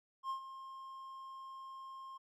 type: tone with ADSR envelope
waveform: triangle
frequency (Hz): 1065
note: C6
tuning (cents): +30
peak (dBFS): -33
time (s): 0.23-2.18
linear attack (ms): 68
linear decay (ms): 100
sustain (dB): -12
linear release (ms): 13
effects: none